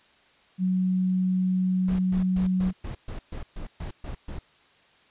sine tone, 185 Hz, F#3, in tune, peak -21 dBFS, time 0.58-2.73 s, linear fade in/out 50 ms
brown noise bursts, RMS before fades -34 dBFS, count 11, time 1.88-4.39 s, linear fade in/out 5 ms, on 110 ms, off 130 ms
effects white hiss -59 dBFS RMS until 5.1 s + resampled to 8000 Hz

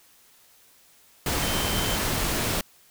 sine tone in noise, 3104 Hz, G7, 18 cents flat, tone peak -33 dBFS, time 1.42-1.96 s, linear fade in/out 2 ms, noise pink, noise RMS -26 dBFS, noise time 1.26-2.61 s, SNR -10 dB, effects white hiss -57 dBFS RMS until 2.9 s

